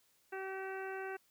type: harmonic tone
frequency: 383.2 Hz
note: G4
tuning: 39 cents flat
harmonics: 1 / 2 / 3 / 4 / 5 / 6 / 7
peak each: -42 / -46 / -53 / -46 / -52 / -57 / -55 dBFS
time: 0.32-1.17 s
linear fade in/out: 10 ms
effects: white hiss -72 dBFS RMS until 1.3 s